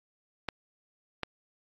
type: clicks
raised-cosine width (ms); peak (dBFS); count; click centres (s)
0.3; -15 / -15; 2; 0.487 / 1.233
effects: AAC 48 kbps